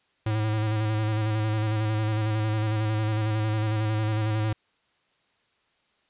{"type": "tone with vibrato", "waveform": "square", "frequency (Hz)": 108.1, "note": "A2", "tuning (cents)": -30, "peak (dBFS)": -24, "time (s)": [0.26, 4.53], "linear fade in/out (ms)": 5, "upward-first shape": "square", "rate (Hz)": 11, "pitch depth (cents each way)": 26, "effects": ["white hiss -68 dBFS RMS until 6.09 s", "resampled to 8000 Hz"]}